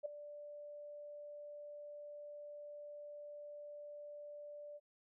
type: tone with ADSR envelope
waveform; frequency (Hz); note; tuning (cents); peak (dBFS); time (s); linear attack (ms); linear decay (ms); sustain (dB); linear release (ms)
sine; 587.3; D5; 0; -35; 0.03-4.8; 26; 7; -13; 38
effects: none